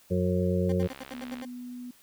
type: harmonic tone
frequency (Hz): 90.8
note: F#2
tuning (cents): -32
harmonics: 1 / 2 / 4 / 5 / 6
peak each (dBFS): -29 / -27 / -32 / -32 / -32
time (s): 0.1-0.88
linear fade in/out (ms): 20
type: tone bursts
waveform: 20% pulse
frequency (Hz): 261.6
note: C4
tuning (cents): 0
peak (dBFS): -32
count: 8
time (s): 0.69-1.452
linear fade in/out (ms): 5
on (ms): 34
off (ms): 70
type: click train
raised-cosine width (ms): 0.3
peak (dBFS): -27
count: 41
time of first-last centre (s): 0.83-1.414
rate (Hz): 68.5
type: tone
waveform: sine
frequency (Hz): 246.6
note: B3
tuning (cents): -2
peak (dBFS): -37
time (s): 1.13-1.91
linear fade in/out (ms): 5
effects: white hiss -59 dBFS RMS until 2.02 s